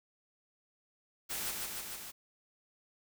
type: noise with echo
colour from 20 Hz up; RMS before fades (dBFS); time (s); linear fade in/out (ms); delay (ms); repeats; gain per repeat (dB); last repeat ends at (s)
white; -38; 1.29-1.52; 20; 150; 4; -2; 2.12
effects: none